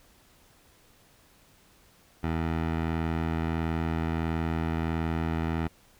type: tone with low-pass filter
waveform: 15% pulse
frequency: 81.5 Hz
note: E2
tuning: 19 cents flat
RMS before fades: -29 dBFS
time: 2.23-5.68 s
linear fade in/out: 10 ms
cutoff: 2200 Hz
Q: 0.96
effects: pink hiss -60 dBFS RMS until 5.99 s